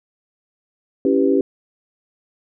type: chord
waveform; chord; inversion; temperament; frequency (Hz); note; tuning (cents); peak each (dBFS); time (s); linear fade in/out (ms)
sine; C# half-diminished seventh; none; equal; 277.2 / 329.6 / 392 / 493.9; C#4 / E4 / G4 / B4; 0 / 0 / 0 / 0; -17 / -22 / -17 / -22; 1.05-1.41; 2
effects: none